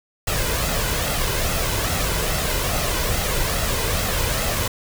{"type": "noise with flanger", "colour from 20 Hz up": "pink", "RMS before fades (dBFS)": -22, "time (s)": [0.27, 4.68], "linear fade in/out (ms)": 5, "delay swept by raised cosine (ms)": [1.5, 2.03], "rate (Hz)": 2.4, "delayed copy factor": 0.5, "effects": []}